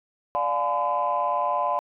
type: chord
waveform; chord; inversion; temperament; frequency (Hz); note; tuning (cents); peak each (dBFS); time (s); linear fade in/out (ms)
sine; D diminished seventh; none; just; 587.3 / 704.8 / 845.8 / 1014.9; D5 / F5 / Ab5 / Cb6; 0 / +16 / +31 / +47; -28 / -27 / -29 / -24; 0.35-1.79; 0
effects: tanh soft clip ceiling -14 dBFS